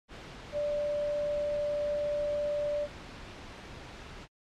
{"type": "tone in noise", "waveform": "sine", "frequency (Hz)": 587.3, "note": "D5", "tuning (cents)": 0, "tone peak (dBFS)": -28, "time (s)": [0.52, 2.88], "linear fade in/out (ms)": 50, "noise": "pink", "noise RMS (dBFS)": -45, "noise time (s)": [0.08, 4.28], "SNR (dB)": 14, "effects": ["low-pass 4000 Hz 12 dB/octave", "MP3 64 kbps"]}